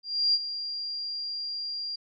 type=tone with ADSR envelope; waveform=sine; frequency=4776 Hz; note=D8; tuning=28 cents sharp; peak=-19 dBFS; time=0.03-1.96 s; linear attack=310 ms; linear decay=41 ms; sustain=-12 dB; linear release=9 ms; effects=none